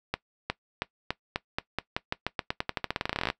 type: accelerating click train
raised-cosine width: 0.3 ms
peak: -11 dBFS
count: 30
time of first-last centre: 0.14-3.301 s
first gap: 360 ms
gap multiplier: 0.89
effects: noise-tail reverb RT60 0.1 s tail -19 dB re dry